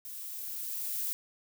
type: noise with level ramp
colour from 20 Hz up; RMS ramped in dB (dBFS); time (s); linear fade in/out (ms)
violet; -43 to -33; 0.05-1.13; 0
effects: none